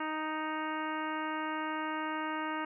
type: harmonic tone with a mistuned harmonic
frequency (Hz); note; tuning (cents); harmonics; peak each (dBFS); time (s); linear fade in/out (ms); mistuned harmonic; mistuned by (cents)
311.1; D#4; 0; 1 / 2 / 3 / 4 / 5 / 6 / 7 / 8 / 9; -38 / -44 / -38 / -40 / -42 / -45 / -47 / -55 / -49; 0-2.65; 5; 7; +20
effects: none